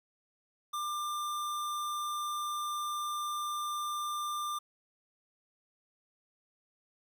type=tone; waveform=square; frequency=1193 Hz; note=D6; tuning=27 cents sharp; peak=-34 dBFS; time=0.73-4.59 s; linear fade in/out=10 ms; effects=12-bit